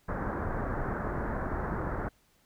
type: low-pass noise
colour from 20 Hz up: pink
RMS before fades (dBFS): -33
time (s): 0.08-2.09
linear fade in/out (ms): 10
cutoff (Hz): 1700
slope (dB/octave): 48
effects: pink hiss -67 dBFS RMS until 2.45 s